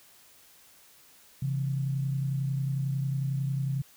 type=tone pair together; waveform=sine; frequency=134.73 / 165.8 Hz; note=C#3 / E3; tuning=-49 / +10 cents; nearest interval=major third; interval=359 cents; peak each=-27 / -36 dBFS; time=1.42-3.82 s; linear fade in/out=5 ms; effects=white hiss -57 dBFS RMS until 3.96 s